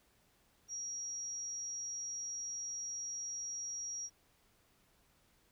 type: tone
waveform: sine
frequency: 5680 Hz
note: F8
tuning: 28 cents sharp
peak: -39 dBFS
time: 0.68-4.1 s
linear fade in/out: 50 ms
effects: pink hiss -71 dBFS RMS until 5.51 s